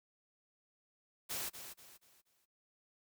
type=noise with echo; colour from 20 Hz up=white; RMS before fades=-40 dBFS; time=1.29-1.5 s; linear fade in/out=20 ms; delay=240 ms; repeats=4; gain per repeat=-9 dB; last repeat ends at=2.46 s; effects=noise-tail reverb RT60 0.2 s tail -24 dB re dry